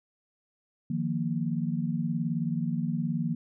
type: chord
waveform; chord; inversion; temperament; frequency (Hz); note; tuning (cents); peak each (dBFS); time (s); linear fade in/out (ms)
sine; Eb suspended second; none; equal; 155.56 / 174.61 / 233.1; Eb3 / F3 / Bb3; 0 / 0 / 0; -31; 0.9-3.35; 5
effects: none